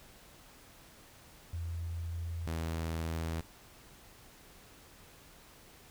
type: tone pair in turn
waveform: sine / sawtooth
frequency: 84.3 / 81.62 Hz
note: E2 / E2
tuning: +39 / -17 cents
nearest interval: minor second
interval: 56 cents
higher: first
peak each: -35 / -30 dBFS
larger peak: second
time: 1.53-2.47 / 2.47-3.41 s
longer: neither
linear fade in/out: 5 ms
effects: pink hiss -57 dBFS RMS until 5.9 s